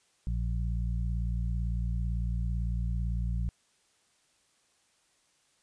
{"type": "harmonic tone", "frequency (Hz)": 57.9, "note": "A#1", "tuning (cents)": -11, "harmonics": [1, 2, 3], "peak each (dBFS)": [-29, -35, -39], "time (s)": [0.27, 3.49], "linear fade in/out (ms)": 0, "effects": ["white hiss -69 dBFS RMS until 5.62 s", "resampled to 22050 Hz"]}